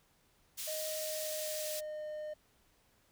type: high-pass noise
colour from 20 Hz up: pink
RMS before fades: -41 dBFS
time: 0.57-1.81 s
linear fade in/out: 20 ms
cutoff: 4300 Hz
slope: 12 dB/octave
type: tone with pitch glide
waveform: triangle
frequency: 622.3 to 609.1 Hz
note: D#5 to D#5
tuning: 0 to -37 cents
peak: -37 dBFS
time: 0.67-2.34 s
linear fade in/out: 10 ms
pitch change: -37 cents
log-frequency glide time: 1.03-2.06 s
effects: pink hiss -70 dBFS RMS until 3.11 s